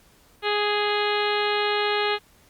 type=harmonic tone; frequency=415.3 Hz; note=G#4; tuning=in tune; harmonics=1 / 2 / 3 / 4 / 5 / 6 / 7 / 8 / 9 / 10; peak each=-25 / -28 / -30 / -31 / -32 / -33 / -33 / -34 / -35 / -35 dBFS; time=0.42-2.19 s; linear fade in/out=50 ms; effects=pink hiss -57 dBFS RMS until 2.49 s + Opus 48 kbps